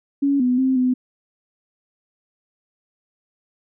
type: tone with pitch steps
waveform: sine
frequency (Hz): 280.1 / 249.5 / 262.1 / 253.1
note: C#4 / B3 / C4 / B3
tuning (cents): +18 / +18 / +3 / +43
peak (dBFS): -15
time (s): 0.22-0.94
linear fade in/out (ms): 10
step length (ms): 180
effects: none